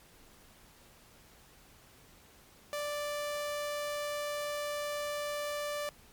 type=tone; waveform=sawtooth; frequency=587.3 Hz; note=D5; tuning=in tune; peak=-30 dBFS; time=2.73-5.89 s; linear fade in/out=0 ms; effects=pink hiss -59 dBFS RMS until 6.12 s + MP3 96 kbps